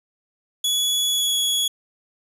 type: tone with pitch glide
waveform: sawtooth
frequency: 3391 to 3360 Hz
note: G#7 to G#7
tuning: +35 to +19 cents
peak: -16 dBFS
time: 0.64-1.68 s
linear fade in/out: 5 ms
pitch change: -16 cents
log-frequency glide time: 1.11-1.36 s
effects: resampled to 32000 Hz